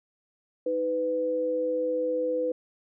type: tone pair together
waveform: sine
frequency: 314.9 / 499.9 Hz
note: D#4 / B4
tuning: +21 / +21 cents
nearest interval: minor sixth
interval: 800 cents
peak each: -33 / -25 dBFS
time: 0.66-2.52 s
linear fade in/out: 5 ms
effects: none